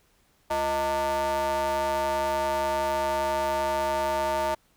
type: ring-modulated tone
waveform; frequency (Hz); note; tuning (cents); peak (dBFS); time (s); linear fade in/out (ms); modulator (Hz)
square; 138.59; C#3; 0; -22; 0.5-4.55; 10; 764
effects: pink hiss -65 dBFS RMS until 4.76 s

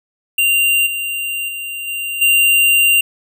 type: tone with level steps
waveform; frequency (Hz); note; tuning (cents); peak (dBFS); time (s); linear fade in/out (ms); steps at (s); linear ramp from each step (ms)
square; 2779; F7; -9; -12 / -20 / -24 / -21 / -10; 0.38-3.01; 5; 0.86 / 1.48 / 1.87 / 2.21; 10
effects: none

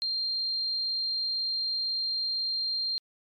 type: tone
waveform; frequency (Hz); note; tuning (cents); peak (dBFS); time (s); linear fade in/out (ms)
sine; 4186; C8; 0; -27; 0.02-2.98; 0
effects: MP3 96 kbps

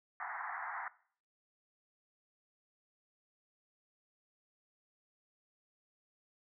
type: band-pass noise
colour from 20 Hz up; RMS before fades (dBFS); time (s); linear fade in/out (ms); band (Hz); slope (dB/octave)
pink; -42; 0.2-0.88; 2; 720 to 2000; 96
effects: noise-tail reverb RT60 0.5 s tail -19 dB re dry

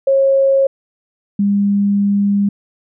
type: tone pair in turn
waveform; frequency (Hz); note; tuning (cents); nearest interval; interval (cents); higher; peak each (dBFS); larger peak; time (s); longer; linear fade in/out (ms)
sine; 543 / 201.5; C#5 / G3; -36 / +48; octave + perfect fourth; 1716; first; -9 / -11; first; 0.07-0.67 / 1.39-2.49; second; 5
effects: none

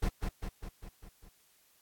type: noise with echo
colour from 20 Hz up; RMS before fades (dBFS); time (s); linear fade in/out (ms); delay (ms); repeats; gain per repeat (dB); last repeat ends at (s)
brown; -28; 0.02-0.09; 10; 200; 6; -4; 1.29
effects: white hiss -67 dBFS RMS until 1.81 s + AAC 64 kbps

